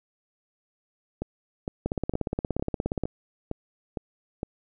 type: two click trains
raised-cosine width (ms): 2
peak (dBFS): -13 / -16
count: 21 / 8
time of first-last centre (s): 1.86-3.036 / 1.22-4.431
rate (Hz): 17 / 2.18
effects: none